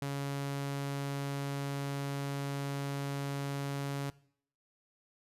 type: tone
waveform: sawtooth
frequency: 140.1 Hz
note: C#3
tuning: 19 cents sharp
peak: -30 dBFS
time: 0.02-4.1 s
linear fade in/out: 2 ms
effects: noise-tail reverb RT60 0.6 s tail -20 dB re dry + resampled to 32000 Hz